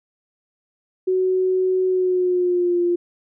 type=tone with pitch glide; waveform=sine; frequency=372.2 to 349.3 Hz; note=F#4 to F4; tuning=+10 to 0 cents; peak=-16 dBFS; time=1.07-2.96 s; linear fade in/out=10 ms; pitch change=-110 cents; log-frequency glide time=1.87-2.81 s; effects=none